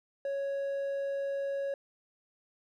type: tone with hard clipping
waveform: sine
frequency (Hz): 554.4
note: C#5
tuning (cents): 0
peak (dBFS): -32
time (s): 0.25-1.74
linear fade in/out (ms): 2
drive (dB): 3
effects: none